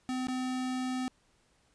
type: tone with dropouts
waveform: square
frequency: 255.7 Hz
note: C4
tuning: 40 cents flat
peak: -32 dBFS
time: 0.09-1.08 s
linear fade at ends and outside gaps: 0 ms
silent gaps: 0.27-0.284 s
effects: pink hiss -69 dBFS RMS until 1.74 s + resampled to 22050 Hz